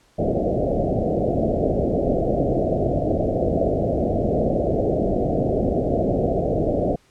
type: low-pass noise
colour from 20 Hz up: white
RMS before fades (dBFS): -21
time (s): 0.18-6.96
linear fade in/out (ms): 10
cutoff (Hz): 700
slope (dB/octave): 96
effects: pink hiss -58 dBFS RMS until 7.1 s + low-pass 9000 Hz 12 dB/octave